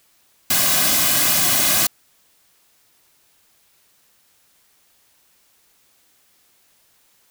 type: noise with comb filter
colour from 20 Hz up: white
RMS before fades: -17 dBFS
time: 0.5-1.87 s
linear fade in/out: 5 ms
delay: 2.2 ms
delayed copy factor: -0.7
effects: white hiss -59 dBFS RMS until 7.3 s